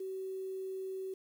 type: tone with quantisation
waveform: sine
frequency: 380 Hz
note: F#4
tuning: 46 cents sharp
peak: -37 dBFS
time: 0-1.14 s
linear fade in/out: 5 ms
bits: 10
effects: none